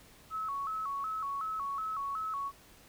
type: tone with vibrato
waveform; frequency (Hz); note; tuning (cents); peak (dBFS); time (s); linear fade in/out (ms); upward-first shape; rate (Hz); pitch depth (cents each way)
sine; 1200; D6; +37; -33; 0.3-2.52; 50; square; 2.7; 130
effects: pink hiss -58 dBFS RMS until 2.88 s